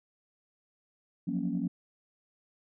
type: chord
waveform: sine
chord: Gb major seventh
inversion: third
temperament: equal with one note detuned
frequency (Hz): 174.61 / 185 / 234.4 / 277.2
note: F3 / Gb3 / Bb3 / Db4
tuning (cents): 0 / 0 / +10 / 0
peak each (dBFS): -34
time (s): 1.27-1.68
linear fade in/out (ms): 10
effects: tanh soft clip ceiling -20 dBFS